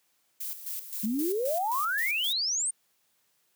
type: noise with tremolo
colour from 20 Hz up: violet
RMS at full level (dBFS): -35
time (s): 0.4-2.33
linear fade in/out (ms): 10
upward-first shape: square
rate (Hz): 3.8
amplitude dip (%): 65
type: exponential sweep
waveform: sine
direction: up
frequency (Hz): 202.4 to 9040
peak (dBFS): -26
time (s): 1.03-2.71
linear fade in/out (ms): 10
effects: white hiss -71 dBFS RMS until 3.55 s + high-pass 100 Hz 12 dB/octave